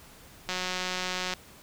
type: click train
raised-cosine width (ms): 0.2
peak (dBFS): -14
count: 156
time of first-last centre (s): 0.49-1.337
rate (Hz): 183
effects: pink hiss -52 dBFS RMS until 1.62 s